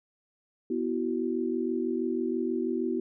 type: chord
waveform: sine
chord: B suspended fourth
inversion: none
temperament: equal with one note detuned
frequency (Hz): 246.9 / 329.6 / 375.8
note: B3 / E4 / F#4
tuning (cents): 0 / 0 / +27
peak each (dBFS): -31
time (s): 0.7-3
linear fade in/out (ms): 5
effects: none